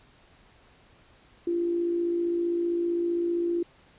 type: tone with amplitude modulation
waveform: sine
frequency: 343.7 Hz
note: F4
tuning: 28 cents flat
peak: -22 dBFS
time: 1.47-3.63 s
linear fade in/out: 5 ms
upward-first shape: sine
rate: 55.4 Hz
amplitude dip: 40%
effects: pink hiss -58 dBFS RMS until 3.98 s + resampled to 8000 Hz